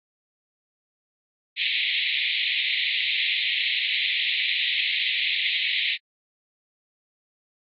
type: band-pass noise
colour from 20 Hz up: pink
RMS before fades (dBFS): -25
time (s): 1.56-5.98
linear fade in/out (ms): 50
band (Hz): 2000 to 4000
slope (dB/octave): 96
effects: AAC 32 kbps